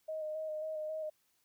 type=tone with vibrato; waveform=sine; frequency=622.3 Hz; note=D#5; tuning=in tune; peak=-36 dBFS; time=0.08-1.1 s; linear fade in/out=10 ms; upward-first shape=square; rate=3.7 Hz; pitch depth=19 cents each way; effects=white hiss -75 dBFS RMS until 1.44 s